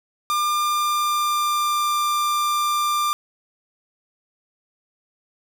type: tone with pitch glide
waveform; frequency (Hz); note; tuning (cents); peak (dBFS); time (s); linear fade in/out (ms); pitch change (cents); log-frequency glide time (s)
45% pulse; 1199 to 1190; D6 to D6; +36 to +22; -19; 0.3-3.13; 0; -14; 0.54-1.96
effects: none